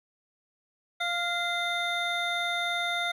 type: tone cluster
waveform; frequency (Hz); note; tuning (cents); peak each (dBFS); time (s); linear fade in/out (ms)
triangle; 697 / 1400 / 2068 / 3624; F5 / F6 / C7 / A#7; -4 / +4 / -21 / -50; -31; 1-3.12; 10
effects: none